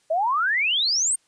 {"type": "exponential sweep", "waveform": "sine", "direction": "up", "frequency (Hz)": [611, 8950], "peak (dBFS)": -19, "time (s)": [0.1, 1.16], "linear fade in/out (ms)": 10, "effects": ["white hiss -64 dBFS RMS until 1.27 s", "resampled to 22050 Hz"]}